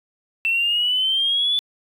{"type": "exponential sweep", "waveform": "triangle", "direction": "up", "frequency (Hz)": [2674, 3485], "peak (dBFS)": -14, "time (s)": [0.45, 1.59], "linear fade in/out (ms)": 0, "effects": ["tanh soft clip ceiling -15 dBFS"]}